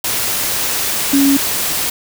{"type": "tone in noise", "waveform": "sine", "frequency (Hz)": 277.2, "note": "C#4", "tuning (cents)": 0, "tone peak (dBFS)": -9, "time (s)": [1.13, 1.37], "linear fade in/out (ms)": 5, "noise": "white", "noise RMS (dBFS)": -18, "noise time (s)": [0.04, 1.9], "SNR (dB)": 6, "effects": []}